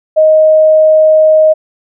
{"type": "tone", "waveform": "sine", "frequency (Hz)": 625, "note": "D#5", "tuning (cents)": 8, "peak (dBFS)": -3, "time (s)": [0.16, 1.54], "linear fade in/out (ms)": 20, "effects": []}